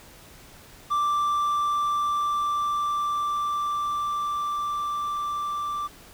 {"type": "tone with level ramp", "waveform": "triangle", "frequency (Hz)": 1174.7, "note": "D6", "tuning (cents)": 0, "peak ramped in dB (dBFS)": [-19, -25], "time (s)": [0.9, 5.88], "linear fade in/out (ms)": 20, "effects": ["pink hiss -49 dBFS RMS until 6.13 s"]}